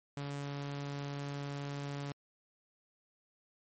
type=tone; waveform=sawtooth; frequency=142 Hz; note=C#3; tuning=42 cents sharp; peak=-34 dBFS; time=0.17-2.12 s; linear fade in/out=2 ms; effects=MP3 32 kbps